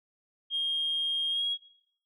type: tone with pitch glide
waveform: sine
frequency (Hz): 3231 to 3303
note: G#7 to G#7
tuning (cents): -48 to -10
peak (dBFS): -26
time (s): 0.5-1.58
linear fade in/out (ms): 50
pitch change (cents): +38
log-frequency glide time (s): 1.29-1.46
effects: noise-tail reverb RT60 0.7 s tail -21 dB re dry + tanh soft clip ceiling -22 dBFS

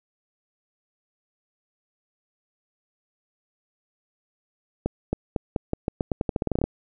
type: accelerating click train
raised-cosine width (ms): 2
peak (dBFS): -10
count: 18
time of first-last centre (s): 4.86-6.64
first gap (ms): 270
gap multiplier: 0.86
effects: none

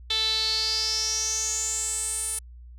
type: tone with band-pass filter sweep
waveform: sawtooth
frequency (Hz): 440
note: A4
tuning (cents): 0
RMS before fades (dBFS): -27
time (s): 0.1-2.39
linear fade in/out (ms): 5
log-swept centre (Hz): 3700 to 9600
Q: 8.3
effects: added 60 Hz sine -42 dBFS peak until 2.78 s

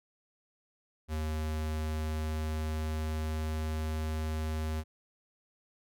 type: tone with pitch glide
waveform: square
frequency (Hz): 77.78 to 78.28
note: D#2 to D#2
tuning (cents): 0 to +11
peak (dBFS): -32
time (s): 1.08-4.84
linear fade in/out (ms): 50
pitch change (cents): +11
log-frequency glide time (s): 1.5-4
effects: none

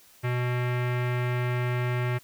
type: tone with low-pass filter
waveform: square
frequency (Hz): 123.47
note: B2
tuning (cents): 0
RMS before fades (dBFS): -27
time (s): 0.23-2.19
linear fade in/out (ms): 20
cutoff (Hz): 2200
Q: 2.5
effects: white hiss -56 dBFS RMS until 2.23 s

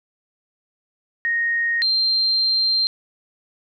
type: tone pair in turn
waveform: sine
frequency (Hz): 1863 / 4161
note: A#6 / C8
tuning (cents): -2 / -10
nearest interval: octave + major second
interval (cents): 1392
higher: second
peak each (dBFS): -18 / -16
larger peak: second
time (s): 1.25-1.82 / 1.82-2.87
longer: second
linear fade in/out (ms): 0
effects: none

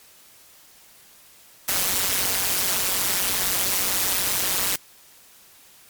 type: noise with amplitude modulation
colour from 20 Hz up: white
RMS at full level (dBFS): -19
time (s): 1.68-4.76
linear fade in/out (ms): 5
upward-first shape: sine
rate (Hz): 188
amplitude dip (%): 90
effects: white hiss -51 dBFS RMS until 5.89 s + MP3 96 kbps

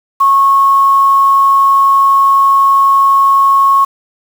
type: tone with quantisation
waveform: sine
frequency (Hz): 1097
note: C#6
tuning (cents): -18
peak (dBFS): -5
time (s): 0.2-3.85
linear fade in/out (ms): 10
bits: 5
effects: none

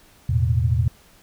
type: chord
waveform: sine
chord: E suspended fourth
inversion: none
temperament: just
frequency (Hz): 82.41 / 109.88 / 123.61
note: E2 / A2 / B2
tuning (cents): 0 / -2 / +2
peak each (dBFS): -21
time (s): 0.29-0.88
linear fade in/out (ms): 5
effects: pink hiss -53 dBFS RMS until 1.22 s

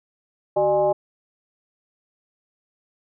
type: tone with frequency modulation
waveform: sine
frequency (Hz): 603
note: D5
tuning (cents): +46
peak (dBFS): -16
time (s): 0.56-0.93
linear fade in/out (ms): 10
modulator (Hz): 226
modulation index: 0.95
effects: none

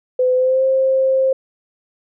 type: tone with pitch glide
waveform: sine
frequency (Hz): 507 to 528.8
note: B4 to C5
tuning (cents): +45 to +18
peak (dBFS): -12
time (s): 0.19-1.33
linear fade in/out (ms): 5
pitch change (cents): +73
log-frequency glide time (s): 0.35-0.64
effects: none

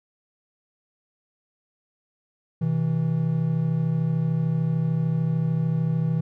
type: tone pair together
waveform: triangle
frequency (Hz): 128.8 / 162.2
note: C3 / E3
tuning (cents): -27 / -28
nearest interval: major third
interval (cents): 399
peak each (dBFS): -24 / -20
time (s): 2.61-6.21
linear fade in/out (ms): 10
effects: none

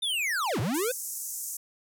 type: linear two-way sweep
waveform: square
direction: down then up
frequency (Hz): 3656 to 94.1 to 527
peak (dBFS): -27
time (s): 0.02-0.92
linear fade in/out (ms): 10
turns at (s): 0.6
type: band-pass noise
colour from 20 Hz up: pink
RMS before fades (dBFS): -36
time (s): 0.74-1.57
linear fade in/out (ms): 5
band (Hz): 6200 to 15000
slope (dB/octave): 48
effects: none

